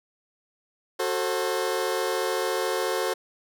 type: chord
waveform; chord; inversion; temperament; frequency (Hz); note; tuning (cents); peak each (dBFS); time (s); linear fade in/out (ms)
sawtooth; F# diminished; none; just; 370 / 444 / 532.8; F#4 / A4 / C5; 0 / +16 / +31; -25; 0.99-3.14; 10
effects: none